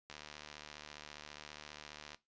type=click train; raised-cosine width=0.2 ms; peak=-30 dBFS; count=154; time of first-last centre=0.1-2.145 s; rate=74.8 Hz; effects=noise-tail reverb RT60 0.2 s tail -17 dB re dry + resampled to 16000 Hz